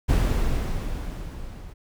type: noise with level ramp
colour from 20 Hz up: brown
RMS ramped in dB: -18 to -40 dBFS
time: 0.08-1.74 s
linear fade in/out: 20 ms
effects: none